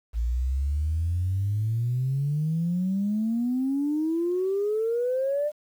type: exponential sweep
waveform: sine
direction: up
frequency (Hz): 55.6 to 606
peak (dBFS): -22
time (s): 0.13-5.52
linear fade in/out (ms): 50
effects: tanh soft clip ceiling -18 dBFS + 9-bit